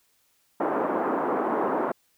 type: band-pass noise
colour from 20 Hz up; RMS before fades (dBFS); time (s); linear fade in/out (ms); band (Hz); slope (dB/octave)
pink; -26; 0.6-1.92; 5; 270 to 1200; 24
effects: white hiss -67 dBFS RMS until 2.17 s